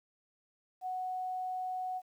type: tone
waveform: sine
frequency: 740 Hz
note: F#5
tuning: in tune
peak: -34 dBFS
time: 0.81-2.02 s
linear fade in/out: 50 ms
effects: 11-bit